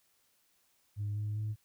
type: tone with pitch steps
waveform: sine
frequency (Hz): 103.2 / 105.13 / 107.09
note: G#2 / G#2 / A2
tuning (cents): -10 / +22 / -46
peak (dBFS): -31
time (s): 0.96-1.56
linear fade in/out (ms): 50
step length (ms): 200
effects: tanh soft clip ceiling -30 dBFS + white hiss -72 dBFS RMS until 1.64 s